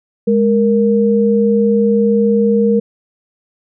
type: tone pair together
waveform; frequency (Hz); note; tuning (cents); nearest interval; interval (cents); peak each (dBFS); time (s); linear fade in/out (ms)
sine; 207.7 / 466.3; G#3 / A#4; 0 / +1; octave + major second; 1401; -12; 0.27-2.8; 10
effects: none